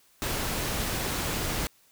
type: noise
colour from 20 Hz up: pink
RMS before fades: -30 dBFS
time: 0.22-1.67 s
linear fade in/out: 0 ms
effects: white hiss -62 dBFS RMS until 1.91 s